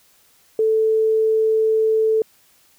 sine tone, 440 Hz, A4, in tune, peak -14 dBFS, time 0.59-2.22 s, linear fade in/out 2 ms, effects white hiss -56 dBFS RMS until 2.78 s

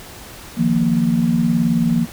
sine chord, Eb suspended second, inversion none, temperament equal, 155.56 / 174.61 / 233.1 Hz, Eb3 / F3 / Bb3, 0 / 0 / 0 cents, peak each -22 / -18 / -16 dBFS, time 0.56-2.07 s, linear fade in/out 50 ms, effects pink hiss -37 dBFS RMS until 2.12 s

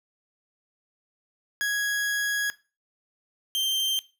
40% pulse tone pair in turn, 1661.2 / 3144 Hz, G#6 / G7, 0 / +4 cents, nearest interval major seventh, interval 1104 cents, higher second, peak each -23 dBFS, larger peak neither, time 1.61-2.5 / 3.55-3.99 s, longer first, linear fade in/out 0 ms, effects noise-tail reverb RT60 0.3 s tail -17 dB re dry

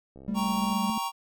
click train, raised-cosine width 2 ms, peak -34 dBFS, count 39, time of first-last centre 0.16-0.728 s, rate 66.9 Hz
triangle tone with vibrato, 196 Hz, G3, in tune, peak -27 dBFS, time 0.28-0.9 s, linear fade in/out 0 ms, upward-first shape triangle, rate 3.4 Hz, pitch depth 14 cents each way
sine tone with tremolo, 219.3 Hz, A3, 6 cents flat, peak -28 dBFS, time 0.29-0.98 s, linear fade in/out 2 ms, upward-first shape sine, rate 15 Hz, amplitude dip 40%
square chord, G diminished, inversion none, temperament equal, 784 / 932.3 / 1108.7 Hz, G5 / Bb5 / Db6, 0 / 0 / 0 cents, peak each -37 / -32 / -34 dBFS, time 0.34-1.12 s, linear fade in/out 50 ms
effects none

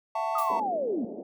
triangle chord, F# minor seventh, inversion third, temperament just, 666 / 740 / 888 / 1110 Hz, E5 / F#5 / A5 / C#6, +18 / 0 / +16 / +2 cents, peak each -30 / -34 / -28 / -33 dBFS, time 0.15-0.6 s, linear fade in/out 5 ms
sine linear sweep, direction down, 1262 to 204.6 Hz, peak -26 dBFS, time 0.35-1.05 s, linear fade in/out 5 ms
blue noise with exponential decay, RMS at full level -36 dBFS, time 0.38-0.61 s, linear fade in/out 5 ms, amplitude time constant 49 ms
pink band-pass noise, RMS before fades -39 dBFS, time 0.5-1.23 s, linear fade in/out 2 ms, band 210 to 640 Hz, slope 48 dB/octave
effects none

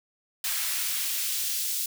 white noise with high-pass filter sweep, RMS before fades -29 dBFS, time 0.44-1.86 s, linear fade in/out 2 ms, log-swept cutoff 1300 to 4200 Hz, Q 0.78, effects none

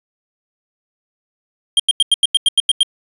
square tone bursts, 3201 Hz, G7, 36 cents sharp, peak -9 dBFS, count 10, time 1.77-2.831 s, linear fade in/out 2 ms, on 26 ms, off 89 ms, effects resampled to 24000 Hz

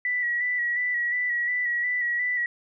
sine tone with vibrato, 1949 Hz, B6, 23 cents flat, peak -23 dBFS, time 0.05-2.46 s, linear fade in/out 2 ms, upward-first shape square, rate 2.8 Hz, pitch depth 28 cents each way, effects none

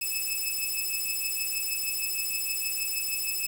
5% pulse beating tone pair, 2600 / 2606.4 Hz, E7 / E7, -24 / -20 cents, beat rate 6.4 Hz, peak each -22 dBFS, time 0.01-3.47 s, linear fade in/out 10 ms, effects 7-bit

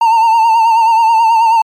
triangle tone with vibrato, 906 Hz, A#5, 50 cents flat, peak -4 dBFS, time 0.01-1.62 s, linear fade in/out 5 ms, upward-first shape sine, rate 9.3 Hz, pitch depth 53 cents each way, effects MP3 96 kbps

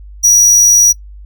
square tone, 5800 Hz, F#8, 35 cents flat, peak -4 dBFS, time 0.23-0.93 s, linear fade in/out 20 ms, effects noise-tail reverb RT60 0.1 s tail -24 dB re dry + added 50 Hz sine -30 dBFS peak until 1.25 s

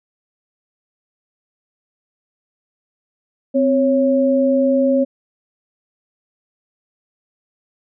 sine tone pair together, 260 / 551.3 Hz, C4 / C#5, -11 / -10 cents, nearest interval octave + minor second, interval 1301 cents, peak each -15 / -15 dBFS, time 3.54-5.05 s, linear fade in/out 20 ms, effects none

